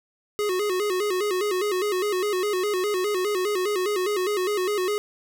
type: tone with vibrato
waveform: square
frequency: 391 Hz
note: G4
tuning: 4 cents flat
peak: -23 dBFS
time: 0.39-4.98 s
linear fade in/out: 0 ms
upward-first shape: square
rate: 4.9 Hz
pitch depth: 110 cents each way
effects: none